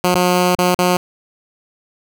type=tone with dropouts; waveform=10% pulse; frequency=179.7 Hz; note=F3; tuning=50 cents sharp; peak=-4 dBFS; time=0.04-0.97 s; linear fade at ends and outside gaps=2 ms; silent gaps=0.143-0.152 / 0.552-0.586 / 0.747-0.789 s; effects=none